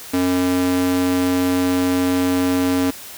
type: tone with high-pass filter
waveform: square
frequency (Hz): 90.7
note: F#2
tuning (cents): -34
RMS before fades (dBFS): -18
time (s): 0.13-2.91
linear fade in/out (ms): 10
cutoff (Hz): 250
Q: 2.4
effects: white hiss -36 dBFS RMS until 3.17 s